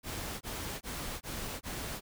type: noise bursts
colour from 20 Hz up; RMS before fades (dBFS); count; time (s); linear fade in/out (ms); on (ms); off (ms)
pink; -39; 5; 0.03-2.01; 50; 380; 20
effects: none